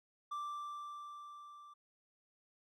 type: tone with level ramp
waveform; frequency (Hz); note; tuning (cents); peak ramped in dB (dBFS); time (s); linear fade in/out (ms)
triangle; 1174.7; D6; 0; -36 to -52; 0.31-1.74; 10
effects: none